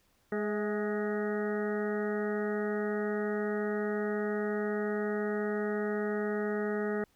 harmonic tone with a mistuned harmonic, 208.8 Hz, G#3, 10 cents sharp, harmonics 1 / 2 / 3 / 4 / 6 / 7 / 8 / 9, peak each -34 / -32 / -41 / -45 / -44 / -45 / -48 / -43 dBFS, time 0.32-7.04 s, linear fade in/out 2 ms, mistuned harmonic 3, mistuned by +44 cents, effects pink hiss -70 dBFS RMS until 7.15 s

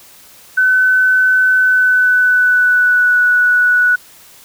sine tone with pitch glide, 1513 to 1475 Hz, F#6 to F#6, +38 to -6 cents, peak -8 dBFS, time 0.57-3.96 s, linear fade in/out 10 ms, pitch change -44 cents, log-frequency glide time 1.57-3.2 s, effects white hiss -42 dBFS RMS until 4.44 s

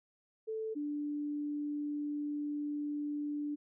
sine tone pair in turn, 440 / 293.7 Hz, A4 / D4, 0 / 0 cents, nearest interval perfect fifth, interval 700 cents, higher first, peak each -35 / -34 dBFS, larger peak second, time 0.47-0.75 / 0.75-3.56 s, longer second, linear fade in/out 20 ms, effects none

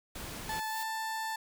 pink noise, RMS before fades -42 dBFS, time 0.15-0.6 s, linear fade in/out 5 ms
blue noise with exponential growth, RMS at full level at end -41 dBFS, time 0.23-0.83 s, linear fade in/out 0 ms, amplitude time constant 130 ms
30% pulse tone with pitch glide, 873 to 885.7 Hz, A5 to A5, -14 to +11 cents, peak -31 dBFS, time 0.49-1.36 s, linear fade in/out 5 ms, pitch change +25 cents, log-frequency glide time 0.69-0.77 s
effects none

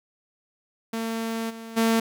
sawtooth tone with level steps, 226.3 Hz, A3, 49 cents sharp, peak -23 / -33 / -15 dBFS, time 0.93-2 s, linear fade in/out 5 ms, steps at 1.49 / 1.76 s, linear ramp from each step 20 ms, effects none

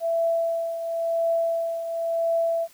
sine tone with tremolo, 666 Hz, E5, 18 cents sharp, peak -19 dBFS, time 0-2.68 s, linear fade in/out 50 ms, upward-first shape triangle, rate 0.95 Hz, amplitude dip 65%, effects white hiss -54 dBFS RMS until 2.73 s

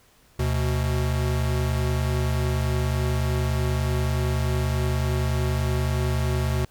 square tone pair together, 74.1 / 124.62 Hz, D2 / B2, +16 / +16 cents, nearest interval major sixth, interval 900 cents, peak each -25 dBFS, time 0.39-6.65 s, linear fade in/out 5 ms, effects pink hiss -58 dBFS RMS until 6.7 s

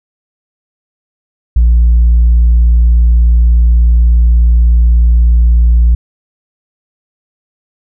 triangle tone with tanh clipping, 58.27 Hz, A#1, in tune, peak -4 dBFS, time 1.56-5.95 s, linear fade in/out 5 ms, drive 6 dB, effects none

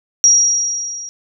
sine tone with level ramp, 5690 Hz, F8, 31 cents sharp, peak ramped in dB -5 to -27 dBFS, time 0.24-1.09 s, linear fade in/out 0 ms, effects none

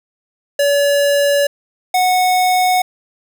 square tone pair in turn, 570 / 734.9 Hz, C#5 / F#5, +48 / -12 cents, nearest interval major third, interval 440 cents, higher second, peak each -12 / -12 dBFS, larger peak neither, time 0.59-1.47 / 1.94-2.82 s, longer neither, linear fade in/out 5 ms, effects none

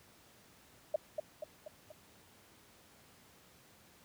sine tone with echo, 614 Hz, D#5, 23 cents flat, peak -27 dBFS, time 0.94-0.96 s, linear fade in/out 5 ms, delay 240 ms, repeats 4, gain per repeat -5 dB, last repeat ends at 1.92 s, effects pink hiss -62 dBFS RMS until 4.04 s + high-pass 80 Hz 12 dB/octave

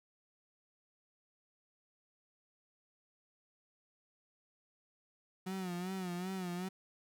35% pulse tone with vibrato, 182.8 Hz, F#3, 21 cents flat, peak -36 dBFS, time 5.46-6.69 s, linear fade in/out 10 ms, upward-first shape sine, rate 2.6 Hz, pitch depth 79 cents each way, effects none

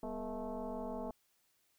sine tone with frequency modulation, 200 Hz, G3, 35 cents sharp, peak -38 dBFS, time 0.03-1.11 s, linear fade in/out 2 ms, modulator 223 Hz, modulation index 3.1, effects white hiss -75 dBFS RMS until 1.78 s

